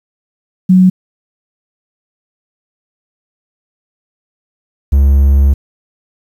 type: tone pair in turn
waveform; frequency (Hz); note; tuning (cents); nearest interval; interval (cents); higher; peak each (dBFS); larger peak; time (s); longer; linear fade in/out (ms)
sine / triangle; 185 / 69.3; F#3 / C#2; 0 / 0; octave + perfect fourth; 1700; first; -3; neither; 0.69-0.9 / 4.92-5.54; second; 10
effects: 7-bit

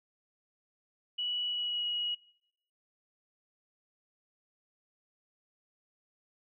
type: tone with pitch glide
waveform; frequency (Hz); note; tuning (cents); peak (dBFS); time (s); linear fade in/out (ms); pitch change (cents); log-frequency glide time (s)
sine; 2940 to 2905; F#7 to F#7; -12 to -32; -31; 1.18-2.15; 10; -20; 1.46-1.85
effects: noise-tail reverb RT60 0.8 s tail -24 dB re dry

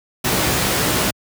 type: noise with comb filter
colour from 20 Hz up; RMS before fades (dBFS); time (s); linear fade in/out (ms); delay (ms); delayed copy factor
pink; -18; 0.24-1.11; 10; 16; +0.5
effects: high-pass 80 Hz 12 dB/octave

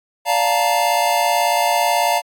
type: chord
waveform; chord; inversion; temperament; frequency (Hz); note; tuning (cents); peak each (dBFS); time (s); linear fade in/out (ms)
square; Bb major seventh; first; just; 582.7 / 699.2 / 874.1 / 932.3; D5 / F5 / A5 / Bb5; -14 / +2 / -12 / 0; -24 / -19 / -22 / -21; 0.25-2.22; 50
effects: AAC 64 kbps

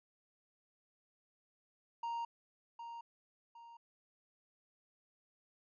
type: tone with echo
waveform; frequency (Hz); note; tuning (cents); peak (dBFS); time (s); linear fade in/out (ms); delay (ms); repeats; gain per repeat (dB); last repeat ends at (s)
triangle; 932.3; A#5; 0; -35; 2.03-2.25; 5; 760; 2; -8; 3.77
effects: resampled to 16000 Hz

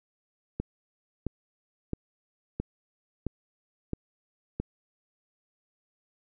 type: click train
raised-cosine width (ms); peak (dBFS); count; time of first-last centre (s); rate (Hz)
3; -17; 7; 0.6-4.6; 1.5
effects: none

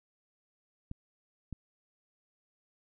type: clicks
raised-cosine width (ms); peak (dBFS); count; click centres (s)
5; -27; 2; 0.914 / 1.527
effects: none

